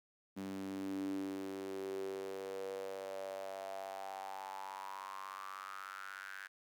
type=tone with high-pass filter sweep; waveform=sawtooth; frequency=96.5 Hz; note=G2; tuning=27 cents flat; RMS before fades=-44 dBFS; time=0.36-6.48 s; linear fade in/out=20 ms; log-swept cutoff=230 to 1600 Hz; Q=7.2; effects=none